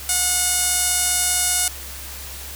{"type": "tone with band-pass filter", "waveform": "sawtooth", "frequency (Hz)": 725, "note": "F#5", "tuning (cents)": -35, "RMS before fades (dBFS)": -20, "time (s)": [0.09, 1.68], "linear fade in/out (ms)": 2, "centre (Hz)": 9300, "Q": 1.7, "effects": ["added 68 Hz sine -37 dBFS peak until 2.55 s", "white hiss -35 dBFS RMS until 2.55 s"]}